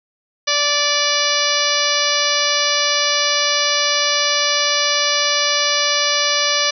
harmonic tone with a mistuned harmonic, 583 Hz, D5, 13 cents flat, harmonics 1 / 2 / 3 / 4 / 5 / 6 / 7 / 8 / 9 / 10, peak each -24 / -24 / -24 / -24 / -24 / -24 / -24 / -24 / -24 / -24 dBFS, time 0.47-6.71 s, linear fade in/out 10 ms, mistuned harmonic 9, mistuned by -45 cents, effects none

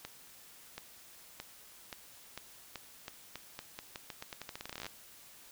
accelerating click train, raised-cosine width 0.2 ms, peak -24 dBFS, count 29, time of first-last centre 0.05-4.865 s, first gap 730 ms, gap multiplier 0.85, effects white hiss -56 dBFS RMS until 5.51 s

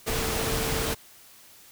sine tone in noise, 448.1 Hz, A4, 32 cents sharp, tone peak -33 dBFS, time 0.06-0.95 s, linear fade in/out 20 ms, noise pink, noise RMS -28 dBFS, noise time 0.06-0.95 s, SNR -8 dB, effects white hiss -52 dBFS RMS until 1.71 s

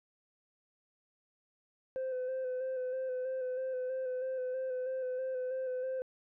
sine tone with vibrato, 514 Hz, C5, 31 cents flat, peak -31 dBFS, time 1.96-6.02 s, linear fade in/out 0 ms, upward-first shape square, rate 3.1 Hz, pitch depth 24 cents each way, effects tanh soft clip ceiling -32 dBFS

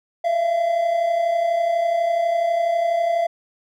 triangle tone pair together, 648.9 / 681 Hz, E5 / F5, -27 / -44 cents, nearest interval minor second, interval 83 cents, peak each -24 / -16 dBFS, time 0.24-3.27 s, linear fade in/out 10 ms, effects none

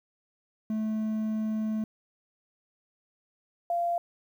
triangle / sine tone pair in turn, 217.4 / 690.2 Hz, A3 / F5, -21 / -21 cents, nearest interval octave + minor sixth, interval 2000 cents, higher second, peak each -25 dBFS, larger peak neither, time 0.7-1.84 / 3.7-3.98 s, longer first, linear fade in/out 2 ms, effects 10-bit

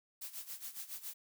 blue noise with tremolo, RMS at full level -43 dBFS, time 0.21-1.14 s, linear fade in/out 10 ms, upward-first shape sine, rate 7.2 Hz, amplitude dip 80%, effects none

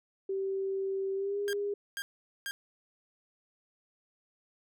sine tone with pitch glide, 387.4 to 406.4 Hz, G4 to G#4, -20 to -38 cents, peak -30 dBFS, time 0.29-1.74 s, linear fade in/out 5 ms, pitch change +82 cents, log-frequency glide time 1.15-1.39 s
sawtooth tone bursts, 1609 Hz, G6, 45 cents sharp, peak -31 dBFS, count 3, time 1.48-2.51 s, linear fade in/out 0 ms, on 50 ms, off 440 ms
effects none

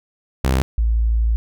sawtooth / sine tone pair in turn, 65.41 / 56.22 Hz, C2 / A1, 0 / +38 cents, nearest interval minor third, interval 262 cents, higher first, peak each -11 / -14 dBFS, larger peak first, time 0.44-0.62 / 0.78-1.36 s, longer second, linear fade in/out 0 ms, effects none

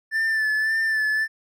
triangle tone with vibrato, 1760 Hz, A6, in tune, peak -18 dBFS, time 0.11-1.28 s, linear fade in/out 50 ms, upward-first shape sine, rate 1.8 Hz, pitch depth 34 cents each way, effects none

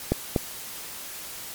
clicks, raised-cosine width 2 ms, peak -7 dBFS, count 2, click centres 0.12 / 0.362 s, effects white hiss -38 dBFS RMS until 1.54 s + MP3 96 kbps

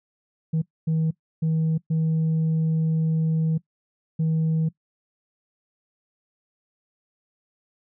sine tone bursts at uneven times, 160 Hz, D#3, 49 cents sharp, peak -17 dBFS, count 5, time 0.53-0.62 / 0.87-1.11 / 1.42-1.78 / 1.9-3.58 / 4.19-4.69 s, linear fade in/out 10 ms, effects noise-tail reverb RT60 0.1 s tail -21 dB re dry + tanh soft clip ceiling -18 dBFS

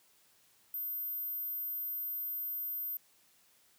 sine tone, 13620 Hz, G#9, 42 cents sharp, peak -35 dBFS, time 0.74-2.97 s, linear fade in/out 2 ms, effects white hiss -67 dBFS RMS until 3.78 s + high-pass 60 Hz 12 dB/octave

